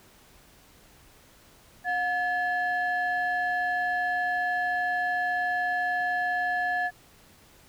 sine tone pair together, 720 / 1716.9 Hz, F#5 / A6, -47 / -43 cents, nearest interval octave + minor third, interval 1504 cents, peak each -26 dBFS, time 1.84-6.91 s, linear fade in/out 50 ms, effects tanh soft clip ceiling -20 dBFS + pink hiss -56 dBFS RMS until 7.68 s

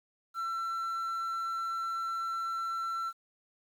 triangle tone with quantisation, 1346 Hz, E6, 36 cents sharp, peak -30 dBFS, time 0.34-3.13 s, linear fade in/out 50 ms, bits 10, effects none

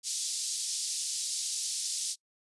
pink band-pass noise, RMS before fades -34 dBFS, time 0.03-2.16 s, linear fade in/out 50 ms, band 4500 to 10000 Hz, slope 24 dB/octave, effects noise-tail reverb RT60 0.1 s tail -24 dB re dry + resampled to 24000 Hz

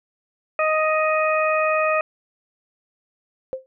harmonic tone, 624 Hz, D#5, 5 cents sharp, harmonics 1 / 2 / 3 / 4, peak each -20 / -22 / -29 / -25 dBFS, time 0.59-2.01 s, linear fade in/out 2 ms
sine tone with exponential decay, 523.3 Hz, C5, in tune, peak -20 dBFS, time 3.53-3.66 s, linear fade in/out 0 ms, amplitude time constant 28 ms
effects none

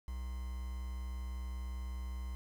triangle tone with quantisation, 62.6 Hz, B1, 24 cents sharp, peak -36 dBFS, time 0.08-2.35 s, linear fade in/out 0 ms, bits 9, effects none

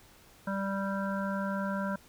harmonic tone, 196 Hz, G3, in tune, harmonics 1 / 3 / 5 / 7 / 8, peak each -32 / -37 / -39 / -40 / -41 dBFS, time 0.47-1.96 s, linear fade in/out 5 ms, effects pink hiss -58 dBFS RMS until 2.08 s

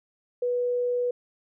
sine tone, 490 Hz, B4, 14 cents flat, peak -23 dBFS, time 0.42-1.11 s, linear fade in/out 5 ms, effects none

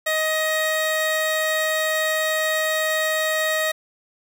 35% pulse tone pair together, 628 / 1886.1 Hz, D#5 / A#6, +16 / +20 cents, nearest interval octave + perfect fifth, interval 1904 cents, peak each -21 dBFS, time 0.06-3.72 s, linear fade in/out 10 ms, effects none

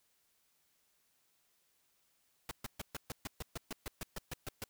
pink noise bursts, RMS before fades -41 dBFS, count 15, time 2.49-4.64 s, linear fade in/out 2 ms, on 22 ms, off 130 ms, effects white hiss -75 dBFS RMS until 4.69 s

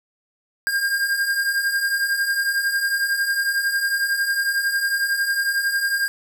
square beating tone pair, 1601 / 1612 Hz, G6 / G6, +36 / +48 cents, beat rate 11 Hz, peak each -27 / -21 dBFS, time 0.67-6.08 s, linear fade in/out 0 ms, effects none

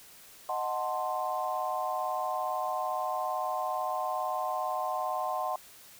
sine chord, D# diminished seventh, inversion none, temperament equal, 622.3 / 740 / 880 / 1046.5 Hz, D#5 / F#5 / A5 / C6, 0 / 0 / 0 / 0 cents, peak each -36 / -33 / -38 / -34 dBFS, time 0.49-5.56 s, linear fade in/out 2 ms, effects white hiss -53 dBFS RMS until 5.99 s

